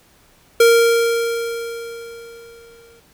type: tone with exponential decay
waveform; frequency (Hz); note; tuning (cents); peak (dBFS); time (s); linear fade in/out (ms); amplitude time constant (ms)
square; 464.5; A#4; -6; -8; 0.6-3; 5; 520
effects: pink hiss -53 dBFS RMS until 3.13 s